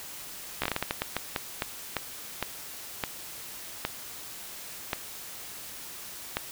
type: slowing click train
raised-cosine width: 0.3 ms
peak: -11 dBFS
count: 18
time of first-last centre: 0.62-6.37 s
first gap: 15 ms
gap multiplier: 1.33
effects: white hiss -42 dBFS RMS until 6.51 s